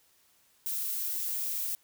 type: noise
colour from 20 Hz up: violet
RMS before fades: -33 dBFS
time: 0.66-1.75 s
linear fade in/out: 0 ms
effects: white hiss -66 dBFS RMS until 1.83 s